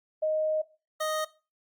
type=tone pair in turn; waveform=sine / 25% pulse; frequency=622.3 / 622.3 Hz; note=D#5 / D#5; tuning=0 / 0 cents; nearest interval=unison; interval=0 cents; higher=neither; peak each=-24 dBFS; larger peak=neither; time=0.22-0.62 / 1-1.25 s; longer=first; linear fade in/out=10 ms; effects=noise-tail reverb RT60 0.3 s tail -17 dB re dry + Opus 32 kbps